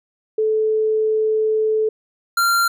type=tone pair in turn; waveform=sine / square; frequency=435.2 / 1381.7 Hz; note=A4 / F6; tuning=-19 / -19 cents; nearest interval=octave + minor sixth; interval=2000 cents; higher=second; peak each=-15 dBFS; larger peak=neither; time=0.38-1.89 / 2.37-2.68 s; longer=first; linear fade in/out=5 ms; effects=none